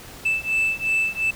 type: beating tone pair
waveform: sine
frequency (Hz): 2637 / 2639.8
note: E7 / E7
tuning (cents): 0 / +2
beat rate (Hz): 2.8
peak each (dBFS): -21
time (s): 0.25-1.31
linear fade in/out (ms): 10
effects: tanh soft clip ceiling -16 dBFS + pink hiss -41 dBFS RMS until 1.35 s